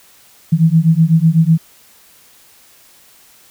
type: beating tone pair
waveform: sine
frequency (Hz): 158.7 / 166.7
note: D#3 / E3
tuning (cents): +35 / +20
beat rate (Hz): 8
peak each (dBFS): -11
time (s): 0.52-1.58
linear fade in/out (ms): 10
effects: white hiss -47 dBFS RMS until 3.5 s